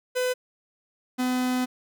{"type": "tone pair in turn", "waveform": "45% pulse", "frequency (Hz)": [503, 252.4], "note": ["B4", "B3"], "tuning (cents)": [32, 38], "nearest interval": "octave", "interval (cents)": 1194, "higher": "first", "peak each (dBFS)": -23, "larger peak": "neither", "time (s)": [[0.15, 0.34], [1.18, 1.66]], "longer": "second", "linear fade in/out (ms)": 20, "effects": []}